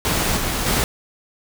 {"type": "noise with level steps", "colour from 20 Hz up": "pink", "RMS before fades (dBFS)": [-20, -23, -19], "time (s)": [0.05, 0.84], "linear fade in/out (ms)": 0, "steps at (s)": [0.37, 0.66], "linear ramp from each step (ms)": 5, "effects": []}